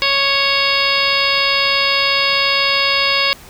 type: harmonic tone with a mistuned harmonic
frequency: 554.4 Hz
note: C#5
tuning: in tune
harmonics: 1 / 2 / 3 / 4 / 5 / 6 / 7 / 8 / 9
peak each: -24 / -21 / -25 / -19 / -20 / -23 / -23 / -21 / -22 dBFS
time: 0.02-3.33 s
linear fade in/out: 0 ms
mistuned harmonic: 7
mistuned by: -58 cents
effects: pink hiss -40 dBFS RMS until 3.49 s